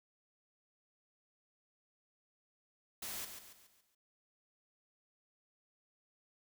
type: noise with echo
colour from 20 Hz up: white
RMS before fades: -43 dBFS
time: 3.02-3.25 s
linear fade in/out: 5 ms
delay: 140 ms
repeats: 5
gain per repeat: -7 dB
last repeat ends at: 3.95 s
effects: none